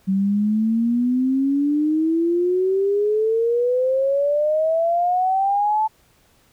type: exponential sweep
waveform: sine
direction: up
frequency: 189.7 to 880 Hz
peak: -16 dBFS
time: 0.07-5.88 s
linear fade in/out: 20 ms
effects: pink hiss -58 dBFS RMS until 6.52 s